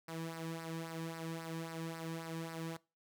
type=tone with flanger; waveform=sawtooth; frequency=163.8 Hz; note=E3; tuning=11 cents flat; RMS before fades=-43 dBFS; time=0.08-2.77 s; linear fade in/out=5 ms; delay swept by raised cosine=0.29 to 1.49 ms; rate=3.7 Hz; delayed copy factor=-0.65; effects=noise-tail reverb RT60 0.3 s tail -23 dB re dry